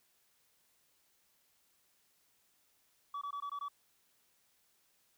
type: tone bursts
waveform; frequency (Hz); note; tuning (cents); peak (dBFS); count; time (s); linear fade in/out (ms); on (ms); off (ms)
sine; 1143; D6; -47; -35; 6; 3.14-3.684; 5; 74; 20
effects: tanh soft clip ceiling -37 dBFS + white hiss -73 dBFS RMS until 5.17 s